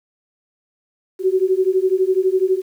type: beating tone pair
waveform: sine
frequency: 370 / 382 Hz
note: F#4 / G4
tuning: 0 / -45 cents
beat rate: 12 Hz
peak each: -17 dBFS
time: 1.19-2.62 s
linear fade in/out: 50 ms
effects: 8-bit